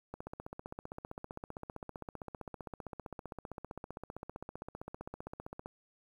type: click train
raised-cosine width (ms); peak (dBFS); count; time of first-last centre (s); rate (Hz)
1; -28; 86; 0.14-5.659; 15.4
effects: 10-bit